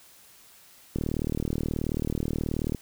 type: click train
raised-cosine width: 3 ms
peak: -15 dBFS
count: 70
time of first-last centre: 0.96-2.748 s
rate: 38.6 Hz
effects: white hiss -54 dBFS RMS until 2.81 s